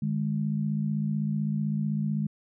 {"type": "tone pair together", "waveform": "sine", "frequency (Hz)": [151.5, 207.3], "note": ["D#3", "G#3"], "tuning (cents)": [-46, -3], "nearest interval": "perfect fourth", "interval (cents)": 543, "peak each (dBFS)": -28, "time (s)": [0.02, 2.27], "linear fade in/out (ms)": 5, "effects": []}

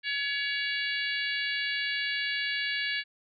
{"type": "harmonic tone", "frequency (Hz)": 565, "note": "C#5", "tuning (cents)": 33, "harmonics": [3, 4, 5, 6, 7, 8], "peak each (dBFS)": [-32, -34, -36, -38, -39, -40], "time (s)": [0.03, 3.04], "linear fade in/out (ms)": 50, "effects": []}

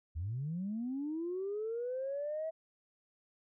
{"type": "linear sweep", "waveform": "sine", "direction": "up", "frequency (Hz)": [73, 650], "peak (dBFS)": -34, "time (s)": [0.15, 2.51], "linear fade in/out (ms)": 20, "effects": ["tanh soft clip ceiling -30 dBFS"]}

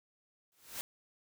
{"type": "noise with exponential growth", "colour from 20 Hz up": "white", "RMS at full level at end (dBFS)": -37, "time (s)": [0.52, 0.81], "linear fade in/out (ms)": 0, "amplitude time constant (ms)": 62, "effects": []}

